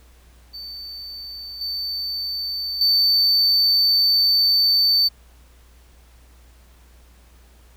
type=tone with level steps; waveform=triangle; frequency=4548 Hz; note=C#8; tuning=44 cents sharp; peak=-31 / -23 / -13 dBFS; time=0.53-5.09 s; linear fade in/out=20 ms; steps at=1.61 / 2.81 s; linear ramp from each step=2 ms; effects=added 60 Hz sine -48 dBFS peak until 7.76 s + pink hiss -56 dBFS RMS until 7.76 s